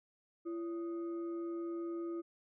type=tone with frequency modulation; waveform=sine; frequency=338.7 Hz; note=E4; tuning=47 cents sharp; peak=-37 dBFS; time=0.45-2.22 s; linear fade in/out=20 ms; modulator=905 Hz; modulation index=0.29; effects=none